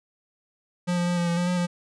square tone with pitch steps, 177.1 / 174.8 / 176.2 / 173.1 / 170.9 / 176.3 / 179.4 / 175.5 Hz, F3 / F3 / F3 / F3 / F3 / F3 / F3 / F3, +24 / +2 / +16 / -15 / -37 / +17 / +47 / +9 cents, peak -23 dBFS, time 0.87-1.67 s, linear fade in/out 20 ms, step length 100 ms, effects resampled to 22050 Hz

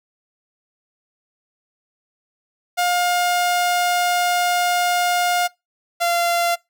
sawtooth tone pair in turn, 710 / 689.8 Hz, F5 / F5, +28 / -22 cents, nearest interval unison, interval 50 cents, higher first, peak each -13 dBFS, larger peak neither, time 2.77-5.48 / 6-6.56 s, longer first, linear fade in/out 20 ms, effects noise-tail reverb RT60 0.2 s tail -23 dB re dry

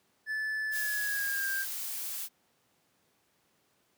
triangle tone with pitch glide, 1741 to 1587.3 Hz, A6 to G6, -19 to +21 cents, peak -29 dBFS, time 0.26-1.66 s, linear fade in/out 50 ms, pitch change -160 cents, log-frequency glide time 0.69-1.51 s
blue noise, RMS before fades -37 dBFS, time 0.71-2.29 s, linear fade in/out 50 ms
effects pink hiss -71 dBFS RMS until 3.97 s + high-pass 150 Hz 12 dB/octave

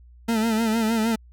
40% pulse tone with vibrato, 223.7 Hz, A3, 29 cents sharp, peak -19 dBFS, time 0.28-1.16 s, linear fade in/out 10 ms, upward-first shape sine, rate 6.5 Hz, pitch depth 63 cents each way, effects added 60 Hz sine -46 dBFS peak until 1.32 s

